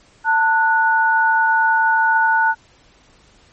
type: tone pair together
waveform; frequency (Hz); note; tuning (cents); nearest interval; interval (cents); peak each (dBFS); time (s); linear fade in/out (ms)
sine; 893 / 1468.9; A5 / F#6; +25 / -13; major sixth; 862; -15 / -15; 0.24-2.55; 50
effects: pink hiss -52 dBFS RMS until 3.52 s + MP3 32 kbps